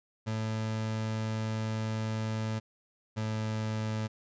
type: tone pair in turn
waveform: 30% pulse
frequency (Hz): 110 / 109.11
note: A2 / A2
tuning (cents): 0 / -14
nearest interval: unison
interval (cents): 14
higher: first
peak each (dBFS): -28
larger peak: neither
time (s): 0.26-2.6 / 3.16-4.08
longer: first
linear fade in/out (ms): 20
effects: resampled to 16000 Hz